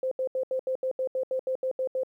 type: tone bursts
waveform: sine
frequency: 520 Hz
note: C5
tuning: 11 cents flat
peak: -25 dBFS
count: 13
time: 0.03-2.034 s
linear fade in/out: 2 ms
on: 84 ms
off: 76 ms
effects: 11-bit